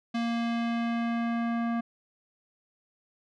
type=tone with low-pass filter sweep; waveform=square; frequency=233.1 Hz; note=A#3; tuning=in tune; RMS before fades=-29 dBFS; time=0.14-1.81 s; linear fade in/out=10 ms; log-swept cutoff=4000 to 1500 Hz; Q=1.1; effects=none